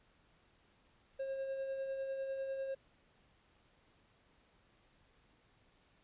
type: tone with tremolo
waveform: triangle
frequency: 538 Hz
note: C5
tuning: 48 cents sharp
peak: -34 dBFS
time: 1.19-2.75 s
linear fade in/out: 10 ms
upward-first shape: sine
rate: 10 Hz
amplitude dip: 35%
effects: pink hiss -70 dBFS RMS until 6.03 s + resampled to 8000 Hz